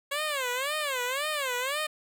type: tone with vibrato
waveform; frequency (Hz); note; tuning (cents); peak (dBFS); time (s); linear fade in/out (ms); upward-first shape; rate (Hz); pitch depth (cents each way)
10% pulse; 549; C#5; -17; -20; 0.11-1.87; 10; sine; 1.9; 200
effects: none